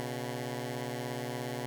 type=beating tone pair; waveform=10% pulse; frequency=122.7 / 139.7 Hz; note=B2 / C#3; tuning=-11 / +14 cents; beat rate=17 Hz; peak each=-28 / -32 dBFS; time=0-1.66 s; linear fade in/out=0 ms; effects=none